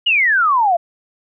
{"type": "exponential sweep", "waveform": "sine", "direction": "down", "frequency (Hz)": [2960, 659.3], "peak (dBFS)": -11, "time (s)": [0.06, 0.77], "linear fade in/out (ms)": 10, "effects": []}